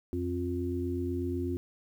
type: harmonic tone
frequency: 88.1 Hz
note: F2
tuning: 16 cents sharp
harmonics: 1 / 3 / 4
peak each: -34 / -34 / -34 dBFS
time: 0.13-1.57 s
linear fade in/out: 0 ms
effects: 10-bit